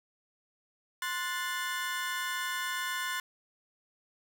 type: chord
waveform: 30% pulse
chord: F# diminished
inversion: second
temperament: equal with one note detuned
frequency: 1046.5 / 1468.1 / 1760 Hz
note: C6 / F#6 / A6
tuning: 0 / -14 / 0 cents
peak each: -34 dBFS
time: 1.02-3.2 s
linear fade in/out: 2 ms
effects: none